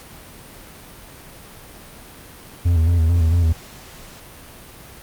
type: tone with vibrato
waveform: triangle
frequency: 83.6 Hz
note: E2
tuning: 25 cents sharp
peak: -11 dBFS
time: 2.65-3.53 s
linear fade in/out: 10 ms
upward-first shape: square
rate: 4.5 Hz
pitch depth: 57 cents each way
effects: pink hiss -41 dBFS RMS until 5.02 s + Opus 48 kbps